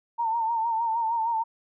sine tone with vibrato, 912 Hz, A#5, 38 cents flat, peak -23 dBFS, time 0.18-1.44 s, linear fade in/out 20 ms, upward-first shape sine, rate 6.5 Hz, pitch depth 59 cents each way, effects none

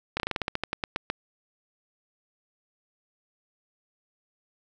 slowing click train, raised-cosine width 0.3 ms, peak -11 dBFS, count 14, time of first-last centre 0.17-1.101 s, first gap 29 ms, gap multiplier 1.14, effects none

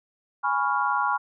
sine chord, C# dominant seventh, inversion second, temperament equal, 830.6 / 987.8 / 1108.7 / 1396.9 Hz, G#5 / B5 / C#6 / E#6, 0 / 0 / 0 / 0 cents, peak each -27 dBFS, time 0.43-1.18 s, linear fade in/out 20 ms, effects none

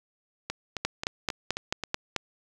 two click trains, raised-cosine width 0.2 ms, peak -9 / -14 dBFS, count 7 / 6, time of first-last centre 0.85-2.163 / 0.5-1.837 s, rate 4.57 / 3.74 Hz, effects none

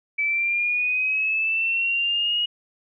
sine linear sweep, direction up, 2300 to 2896 Hz, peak -20 dBFS, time 0.18-2.46 s, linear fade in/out 10 ms, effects none

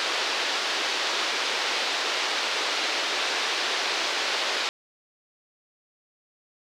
white band-pass noise, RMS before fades -27 dBFS, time 0-4.69 s, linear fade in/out 0 ms, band 340 to 4700 Hz, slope 24 dB/octave, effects none

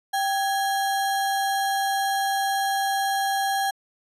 sine tone with sample-and-hold, 784 Hz, G5, in tune, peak -21 dBFS, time 0.13-3.71 s, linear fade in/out 10 ms, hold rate 2450 Hz, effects resampled to 32000 Hz

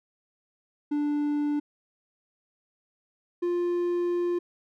triangle tone pair in turn, 293.7 / 350.2 Hz, D4 / F4, 0 / +5 cents, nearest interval minor third, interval 305 cents, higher second, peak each -22 dBFS, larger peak neither, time 0.91-1.6 / 3.42-4.39 s, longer second, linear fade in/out 10 ms, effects none

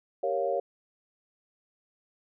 sine chord, G half-diminished seventh, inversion none, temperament equal, 392 / 466.2 / 554.4 / 698.5 Hz, G4 / Bb4 / Db5 / F5, 0 / 0 / 0 / 0 cents, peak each -34 / -32 / -29 / -32 dBFS, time 0.23-0.6 s, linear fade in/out 5 ms, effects none

